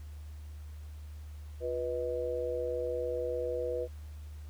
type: tone with amplitude modulation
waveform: sine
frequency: 491.8 Hz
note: B4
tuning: 7 cents flat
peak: -27 dBFS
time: 1.6-3.88 s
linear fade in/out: 50 ms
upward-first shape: sine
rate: 137 Hz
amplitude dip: 90%
effects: added 75 Hz sine -42 dBFS peak until 4.49 s + pink hiss -62 dBFS RMS until 4.49 s